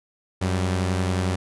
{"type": "tone pair together", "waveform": "sawtooth", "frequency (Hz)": [91.65, 194.2], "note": ["F#2", "G3"], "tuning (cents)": [-16, -16], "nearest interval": "octave + minor second", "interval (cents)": 1300, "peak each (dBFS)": [-18, -26], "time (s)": [0.41, 1.36], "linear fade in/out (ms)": 10, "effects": ["resampled to 24000 Hz"]}